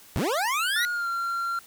25% pulse linear sweep, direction up, 61.74 to 1989 Hz, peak -20 dBFS, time 0.16-0.85 s, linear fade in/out 0 ms
triangle tone with pitch glide, 1434 to 1375.6 Hz, F6 to F6, +45 to -27 cents, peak -24 dBFS, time 0.76-1.59 s, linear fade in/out 2 ms, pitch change -72 cents, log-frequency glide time 0.92-1.08 s
effects white hiss -51 dBFS RMS until 1.66 s

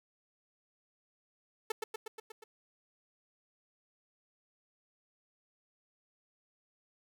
sawtooth tone with echo, 440 Hz, A4, in tune, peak -27 dBFS, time 1.7-1.72 s, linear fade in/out 5 ms, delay 120 ms, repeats 6, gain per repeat -3 dB, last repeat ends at 2.44 s, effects none

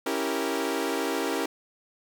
sawtooth chord, C# diminished seventh, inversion none, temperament equal, 277.2 / 329.6 / 392 / 466.2 Hz, C#4 / E4 / G4 / Bb4, 0 / 0 / 0 / 0 cents, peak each -28 dBFS, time 0.06-1.46 s, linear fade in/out 5 ms, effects none

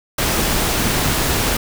pink noise, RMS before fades -18 dBFS, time 0.18-1.57 s, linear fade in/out 5 ms, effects none

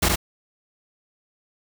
pink noise with echo, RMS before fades -19 dBFS, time 0.02-0.09 s, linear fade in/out 10 ms, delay 69 ms, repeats 1, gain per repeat -2 dB, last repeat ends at 0.159 s, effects none

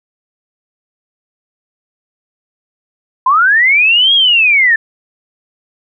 sine linear two-way sweep, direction up then down, 987.8 to 3322 to 1742 Hz, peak -6 dBFS, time 3.26-4.76 s, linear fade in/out 5 ms, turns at 4.14 s, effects none

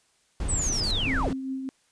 brown noise, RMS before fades -29 dBFS, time 0.4-1.33 s, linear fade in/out 2 ms
sine linear sweep, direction down, 8300 to 41.2 Hz, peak -26 dBFS, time 0.48-1.32 s, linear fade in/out 20 ms
blue noise bursts, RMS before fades -35 dBFS, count 3, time 0.61-0.915 s, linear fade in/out 5 ms, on 85 ms, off 25 ms
sine tone with tremolo, 264.9 Hz, C4, 22 cents sharp, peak -27 dBFS, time 1.07-1.69 s, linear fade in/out 0 ms, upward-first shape triangle, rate 5 Hz, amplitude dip 45%
effects white hiss -66 dBFS RMS until 1.91 s + resampled to 22050 Hz

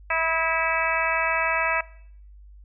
harmonic tone with a mistuned harmonic, 326.4 Hz, E4, 17 cents flat, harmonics 2 / 3 / 4 / 5 / 6 / 7 / 8, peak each -29 / -29 / -29 / -29 / -29 / -29 / -29 dBFS, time 0.1-1.81 s, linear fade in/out 5 ms, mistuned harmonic 4, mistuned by -25 cents, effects noise-tail reverb RT60 0.6 s tail -19 dB re dry + added 50 Hz sine -44 dBFS peak until 2.64 s

